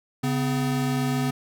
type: tone pair together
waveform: square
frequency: 138.59 / 253.4 Hz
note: C#3 / B3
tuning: 0 / +45 cents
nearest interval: minor seventh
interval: 1045 cents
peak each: -26 dBFS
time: 0.23-1.31 s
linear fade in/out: 10 ms
effects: none